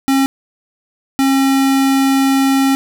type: tone pair in turn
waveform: square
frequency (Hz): 270 / 270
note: C#4 / C#4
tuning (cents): -45 / -45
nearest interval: unison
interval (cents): 0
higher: neither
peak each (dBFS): -11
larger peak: neither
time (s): 0.08-0.26 / 1.19-2.75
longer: second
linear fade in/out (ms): 0
effects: none